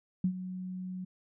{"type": "tone with ADSR envelope", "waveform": "sine", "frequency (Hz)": 184.3, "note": "F#3", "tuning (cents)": -7, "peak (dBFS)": -23, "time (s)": [0.24, 1.05], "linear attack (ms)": 4, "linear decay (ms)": 78, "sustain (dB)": -13, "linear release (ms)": 11, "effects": []}